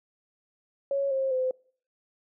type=tone with pitch steps; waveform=sine; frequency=554.4 / 534 / 514.3 Hz; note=C#5 / C5 / C5; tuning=0 / +35 / -30 cents; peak=-24 dBFS; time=0.91-1.51 s; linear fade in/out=2 ms; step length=200 ms; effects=noise-tail reverb RT60 0.5 s tail -25 dB re dry